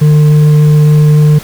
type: tone with hard clipping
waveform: sine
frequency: 150.6 Hz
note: D3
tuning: 44 cents sharp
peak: -4 dBFS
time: 0.01-1.39 s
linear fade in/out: 10 ms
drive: 4 dB
effects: pink hiss -29 dBFS RMS until 1.43 s